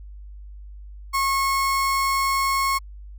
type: tone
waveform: 35% pulse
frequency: 1090 Hz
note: C#6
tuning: 29 cents flat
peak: -18 dBFS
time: 1.13-2.79 s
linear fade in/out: 20 ms
effects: added 50 Hz sine -37 dBFS peak until 3.18 s